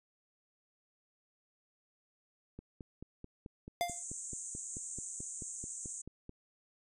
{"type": "click train", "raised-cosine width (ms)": 3, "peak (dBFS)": -33, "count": 18, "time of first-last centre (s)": [2.59, 6.294], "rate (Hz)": 4.59}
{"type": "tone with exponential decay", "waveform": "square", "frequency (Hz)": 698.5, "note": "F5", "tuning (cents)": 0, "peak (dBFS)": -28, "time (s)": [3.81, 4.03], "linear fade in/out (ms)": 0, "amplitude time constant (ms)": 47}
{"type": "band-pass noise", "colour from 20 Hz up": "pink", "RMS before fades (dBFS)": -44, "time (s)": [3.88, 6.02], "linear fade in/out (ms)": 10, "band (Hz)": [6500, 8700], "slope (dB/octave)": 96}
{"effects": ["resampled to 32000 Hz"]}